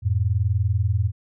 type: tone pair together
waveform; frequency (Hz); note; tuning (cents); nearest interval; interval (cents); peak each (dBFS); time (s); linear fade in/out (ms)
sine; 89 / 109.29; F2 / A2; +33 / -11; major third; 356; -21; 0.02-1.12; 50
effects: none

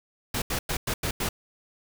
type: noise bursts at uneven times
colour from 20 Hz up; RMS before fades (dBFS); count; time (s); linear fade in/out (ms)
pink; -28; 6; 0.34-0.42 / 0.5-0.59 / 0.69-0.77 / 0.87-0.94 / 1.03-1.11 / 1.2-1.29; 5
effects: none

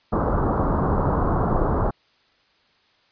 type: low-pass noise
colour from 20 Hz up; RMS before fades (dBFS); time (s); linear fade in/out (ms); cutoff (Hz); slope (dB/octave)
pink; -21; 0.12-1.91; 10; 1300; 48
effects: white hiss -61 dBFS RMS until 3.11 s + resampled to 11025 Hz

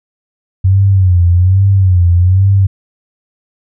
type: tone with vibrato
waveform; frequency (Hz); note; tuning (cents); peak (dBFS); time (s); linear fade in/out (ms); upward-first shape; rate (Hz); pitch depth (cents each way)
sine; 92.5; F#2; 0; -5; 0.64-2.67; 10; sine; 1.2; 110
effects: none

